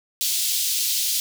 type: high-pass noise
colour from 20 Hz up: pink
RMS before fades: -23 dBFS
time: 0.21-1.2 s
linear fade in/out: 0 ms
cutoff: 3500 Hz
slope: 24 dB/octave
effects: none